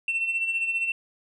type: tone with tremolo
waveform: sine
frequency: 2699 Hz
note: E7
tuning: 40 cents sharp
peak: -20 dBFS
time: 0.08-0.92 s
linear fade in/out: 2 ms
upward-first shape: sine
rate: 15 Hz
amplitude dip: 60%
effects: tanh soft clip ceiling -20 dBFS